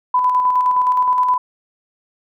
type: tone with tremolo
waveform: sine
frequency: 1000 Hz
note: B5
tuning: 21 cents sharp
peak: -11 dBFS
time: 0.14-1.38 s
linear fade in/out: 5 ms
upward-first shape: square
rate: 9.6 Hz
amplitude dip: 35%
effects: none